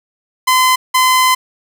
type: tone bursts at uneven times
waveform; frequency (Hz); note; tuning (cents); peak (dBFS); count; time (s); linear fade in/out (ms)
sawtooth; 1025; C6; -36; -5; 2; 0.47-0.76 / 0.94-1.35; 10
effects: none